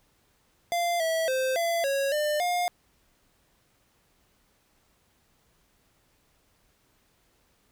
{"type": "tone with pitch steps", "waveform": "square", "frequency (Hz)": [692, 651, 521, 677, 551, 599, 710], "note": ["F5", "E5", "C5", "E5", "C#5", "D5", "F5"], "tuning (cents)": [-16, -22, -7, 46, -11, 34, 28], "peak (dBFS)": -25, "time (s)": [0.72, 2.68], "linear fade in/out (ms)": 0, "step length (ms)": 280, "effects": ["pink hiss -67 dBFS RMS until 7.71 s"]}